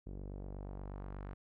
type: tone with low-pass filter sweep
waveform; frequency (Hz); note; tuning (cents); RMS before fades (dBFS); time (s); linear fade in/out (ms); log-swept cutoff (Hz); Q
sawtooth; 48.35; G1; -23; -45; 0.06-1.34; 10; 390 to 1600; 1.2
effects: none